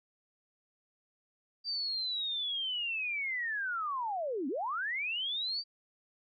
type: linear two-way sweep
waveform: sine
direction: down then up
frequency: 4699 to 244.8 to 4699 Hz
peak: -32 dBFS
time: 1.64-5.64 s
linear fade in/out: 50 ms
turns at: 4.48 s
effects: none